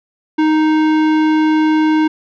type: tone with tanh clipping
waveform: sine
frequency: 311.1 Hz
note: D#4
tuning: in tune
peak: -12 dBFS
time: 0.38-2.08 s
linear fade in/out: 10 ms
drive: 17 dB
effects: none